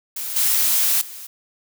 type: noise with level steps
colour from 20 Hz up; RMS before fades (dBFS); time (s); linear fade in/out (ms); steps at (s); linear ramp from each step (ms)
blue; -28 / -18 / -36; 0.16-1.27; 5; 0.36 / 1.01; 5
effects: none